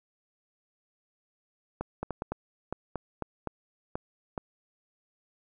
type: clicks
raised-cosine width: 1 ms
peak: -18 dBFS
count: 11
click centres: 1.81 / 2.03 / 2.107 / 2.221 / 2.32 / 2.726 / 2.957 / 3.223 / 3.473 / 3.955 / 4.378 s
effects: none